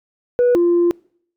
sine tone pair in turn, 488.8 / 346.3 Hz, B4 / F4, -18 / -15 cents, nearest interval tritone, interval 597 cents, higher first, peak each -9 / -10 dBFS, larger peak first, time 0.39-0.55 / 0.55-0.91 s, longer second, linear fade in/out 0 ms, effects noise-tail reverb RT60 0.6 s tail -26 dB re dry + tanh soft clip ceiling -9 dBFS

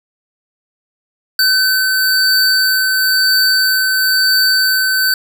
square tone pair together, 1527 / 4580 Hz, G6 / D8, -46 / -44 cents, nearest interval octave + perfect fifth, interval 1902 cents, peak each -14 dBFS, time 1.39-5.14 s, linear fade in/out 2 ms, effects none

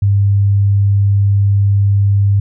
sine tone, 100 Hz, G2, 35 cents sharp, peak -8 dBFS, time 0.02-2.4 s, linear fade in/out 5 ms, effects none

